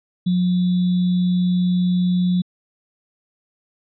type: tone with sample-and-hold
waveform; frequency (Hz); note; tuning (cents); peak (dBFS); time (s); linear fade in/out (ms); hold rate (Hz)
sine; 180; F#3; -47; -15; 0.26-2.42; 10; 3675
effects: resampled to 11025 Hz